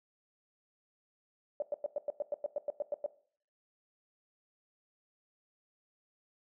sine tone bursts, 584 Hz, D5, 10 cents flat, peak -30 dBFS, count 13, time 1.6-3.062 s, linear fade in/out 2 ms, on 22 ms, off 98 ms, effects noise-tail reverb RT60 0.5 s tail -17 dB re dry

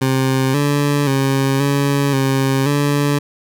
20% pulse tone with pitch steps, 132.3 / 144.3 / 135.6 / 140.9 / 134.7 / 144.1 Hz, C3 / D3 / C#3 / C#3 / C#3 / D3, +20 / -30 / -38 / +29 / -49 / -33 cents, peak -9 dBFS, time 0.01-3.19 s, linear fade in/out 10 ms, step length 530 ms, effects none

